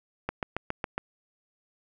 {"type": "click train", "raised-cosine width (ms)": 0.5, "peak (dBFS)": -14, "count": 6, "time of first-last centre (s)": [0.29, 0.98], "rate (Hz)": 7.25, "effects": []}